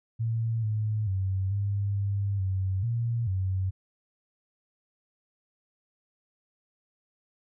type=tone with pitch steps; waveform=sine; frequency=113.7 / 107.5 / 95.4 / 100.5 / 99.9 / 94.9 / 116.9 / 94.4 Hz; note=A#2 / A2 / G2 / G2 / G2 / F#2 / A#2 / F#2; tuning=-43 / -40 / -47 / +44 / +33 / +44 / +5 / +35 cents; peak=-25 dBFS; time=0.19-3.71 s; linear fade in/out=20 ms; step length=440 ms; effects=none